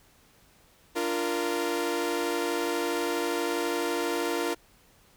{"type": "chord", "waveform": "sawtooth", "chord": "Bb major", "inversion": "first", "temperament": "equal with one note detuned", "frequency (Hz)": [293.7, 346, 466.2], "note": ["D4", "F4", "Bb4"], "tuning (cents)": [0, -16, 0], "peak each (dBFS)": [-30, -26, -27], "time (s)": [0.95, 4.55], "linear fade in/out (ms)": 20, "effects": ["pink hiss -60 dBFS RMS until 5.16 s"]}